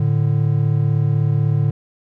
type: tone pair together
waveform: triangle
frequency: 111.2 / 147.32 Hz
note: A2 / D3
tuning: +19 / +6 cents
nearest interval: perfect fourth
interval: 487 cents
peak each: -15 dBFS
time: 0-1.71 s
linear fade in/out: 5 ms
effects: none